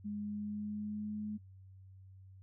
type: tone with pitch glide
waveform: sine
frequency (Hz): 207 to 211.2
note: G#3 to G#3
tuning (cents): -5 to +29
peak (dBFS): -37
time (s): 0.04-1.38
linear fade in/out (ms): 20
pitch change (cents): +34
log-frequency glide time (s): 0.18-1.19
effects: noise-tail reverb RT60 0.1 s tail -23 dB re dry + added 95 Hz sine -53 dBFS peak until 2.42 s